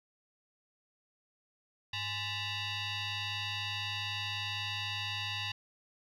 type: tone with frequency modulation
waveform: sine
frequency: 100.8 Hz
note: G2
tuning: 49 cents sharp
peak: -33 dBFS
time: 1.93-5.52 s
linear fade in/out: 5 ms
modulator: 932 Hz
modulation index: 4.4
effects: tanh soft clip ceiling -30 dBFS + 12-bit